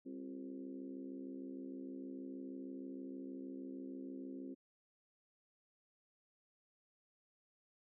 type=harmonic tone with a mistuned harmonic; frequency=66.4 Hz; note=C2; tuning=26 cents sharp; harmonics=3 / 4 / 5 / 6 / 7 / 8; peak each=-55 / -46 / -52 / -57 / -62 / -62 dBFS; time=0.05-4.55 s; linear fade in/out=20 ms; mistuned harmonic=5; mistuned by=+67 cents; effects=none